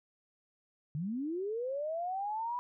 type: linear sweep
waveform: sine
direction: up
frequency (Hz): 138.8 to 990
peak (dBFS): -33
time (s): 0.95-2.59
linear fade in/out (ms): 0
effects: none